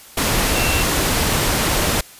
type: tone in noise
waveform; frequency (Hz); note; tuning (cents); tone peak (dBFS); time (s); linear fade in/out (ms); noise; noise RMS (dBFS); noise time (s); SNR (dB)
sine; 2700; E7; +41; -23; 0.55-0.83; 5; pink; -18; 0.17-2.01; -8
effects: white hiss -42 dBFS RMS until 2.19 s + resampled to 32000 Hz